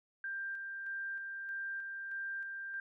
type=tone with tremolo; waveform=sine; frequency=1585 Hz; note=G6; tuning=19 cents sharp; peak=-37 dBFS; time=0.24-2.8 s; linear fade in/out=2 ms; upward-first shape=square; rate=1.6 Hz; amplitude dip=30%; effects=none